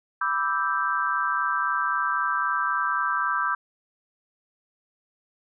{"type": "chord", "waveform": "sine", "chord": "E minor seventh", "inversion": "second", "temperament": "equal", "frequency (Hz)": [987.8, 1174.7, 1318.5, 1568], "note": ["B5", "D6", "E6", "G6"], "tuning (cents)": [0, 0, 0, 0], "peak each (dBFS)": [-30, -27, -28, -27], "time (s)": [0.21, 3.55], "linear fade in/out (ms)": 5, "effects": []}